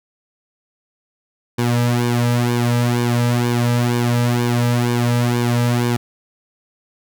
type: tone with flanger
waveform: sawtooth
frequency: 120.4 Hz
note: B2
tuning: 44 cents flat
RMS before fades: -17 dBFS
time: 1.58-5.97 s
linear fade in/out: 10 ms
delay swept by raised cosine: 1.5 to 2.8 ms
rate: 2.1 Hz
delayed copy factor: -0.8
effects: none